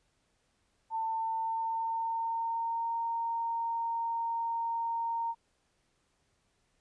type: tone with pitch glide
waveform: sine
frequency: 895 to 922.8 Hz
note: A5 to A#5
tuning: +29 to -18 cents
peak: -30 dBFS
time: 0.9-5.35 s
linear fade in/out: 50 ms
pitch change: +53 cents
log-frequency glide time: 1.04-2.92 s
effects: pink hiss -74 dBFS RMS until 6.8 s + resampled to 22050 Hz

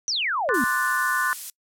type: exponential sweep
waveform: sine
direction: down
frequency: 6200 to 220 Hz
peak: -22 dBFS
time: 0.08-0.64 s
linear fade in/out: 0 ms
type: chord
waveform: sine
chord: D dominant seventh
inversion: third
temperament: equal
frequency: 1046.5 / 1174.7 / 1480 / 1760 Hz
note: C6 / D6 / F#6 / A6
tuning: 0 / 0 / 0 / 0 cents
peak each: -27 / -29 / -24 / -27 dBFS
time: 0.49-1.33 s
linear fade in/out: 0 ms
type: noise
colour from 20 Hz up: violet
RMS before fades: -29 dBFS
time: 0.54-1.5 s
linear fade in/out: 2 ms
effects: noise-tail reverb RT60 0.1 s tail -25 dB re dry + low-pass 11000 Hz 12 dB/octave

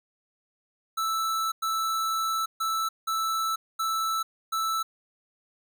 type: tone bursts at uneven times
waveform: square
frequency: 1318.5 Hz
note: E6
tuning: in tune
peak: -26 dBFS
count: 6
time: 0.97-1.52 / 1.62-2.46 / 2.6-2.89 / 3.07-3.56 / 3.79-4.23 / 4.52-4.83 s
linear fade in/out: 10 ms
effects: none

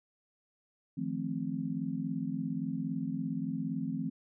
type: chord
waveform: sine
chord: F dominant seventh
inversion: third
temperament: just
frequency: 157.15 / 174.61 / 218.3 / 261.9 Hz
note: Eb3 / F3 / A3 / C4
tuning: +18 / 0 / -13 / +2 cents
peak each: -39 / -38 / -38 / -36 dBFS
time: 0.97-4.1 s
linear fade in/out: 10 ms
effects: none

